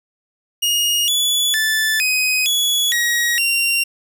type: tone with pitch steps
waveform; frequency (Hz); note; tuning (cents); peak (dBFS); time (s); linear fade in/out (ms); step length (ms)
sawtooth; 2863 / 3427 / 1753 / 2512 / 3387 / 1898 / 2762; F7 / A7 / A6 / D#7 / G#7 / A#6 / F7; +42 / -46 / -7 / +16 / +33 / +31 / -20; -12; 0.62-3.84; 10; 460
effects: none